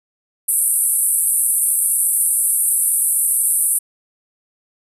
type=band-pass noise; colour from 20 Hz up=white; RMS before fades=-17 dBFS; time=0.48-3.79 s; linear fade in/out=10 ms; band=8500 to 12000 Hz; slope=96 dB/octave; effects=none